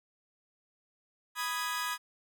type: chord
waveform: sawtooth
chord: G# minor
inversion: first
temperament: equal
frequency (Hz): 987.8 / 1244.5 / 1661.2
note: B5 / D#6 / G#6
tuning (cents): 0 / 0 / 0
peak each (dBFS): -33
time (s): 1.35-1.98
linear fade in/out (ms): 50
effects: none

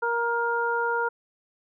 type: harmonic tone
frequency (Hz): 469.7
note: A#4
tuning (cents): +13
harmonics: 1 / 2 / 3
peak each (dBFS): -28 / -27 / -27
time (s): 0.02-1.09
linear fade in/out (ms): 10
effects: none

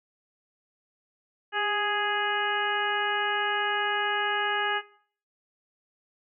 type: harmonic tone with a mistuned harmonic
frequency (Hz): 415.3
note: G#4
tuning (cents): 0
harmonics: 1 / 2 / 3 / 4 / 5 / 6 / 7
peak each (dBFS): -35 / -30 / -33 / -28 / -39 / -39 / -35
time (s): 1.52-4.82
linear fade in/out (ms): 50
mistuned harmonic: 1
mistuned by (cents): -40
effects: noise-tail reverb RT60 0.5 s tail -18 dB re dry

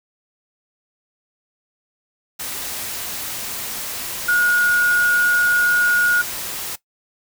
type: tone in noise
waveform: sine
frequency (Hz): 1443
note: F#6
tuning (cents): -44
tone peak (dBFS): -13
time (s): 4.28-6.22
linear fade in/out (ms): 10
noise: white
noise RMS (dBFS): -28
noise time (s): 2.39-6.76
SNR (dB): +12
effects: noise-tail reverb RT60 0.1 s tail -17 dB re dry

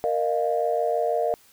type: chord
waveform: sine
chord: Bb suspended fourth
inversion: none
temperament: equal with one note detuned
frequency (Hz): 466.2 / 612.3 / 698.5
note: Bb4 / Eb5 / F5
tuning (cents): 0 / -28 / 0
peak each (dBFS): -25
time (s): 0.04-1.34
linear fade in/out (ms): 0
effects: tanh soft clip ceiling -11 dBFS + white hiss -56 dBFS RMS until 1.52 s

